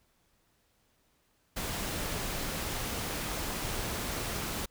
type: noise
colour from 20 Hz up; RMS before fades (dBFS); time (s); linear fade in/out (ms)
pink; -35; 1.56-4.66; 10
effects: pink hiss -71 dBFS RMS until 4.7 s